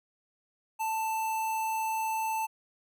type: tone with notch filter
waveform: square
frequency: 884 Hz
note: A5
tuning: 8 cents sharp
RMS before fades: -31 dBFS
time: 0.79-2.47 s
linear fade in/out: 20 ms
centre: 4200 Hz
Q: 1.8
effects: none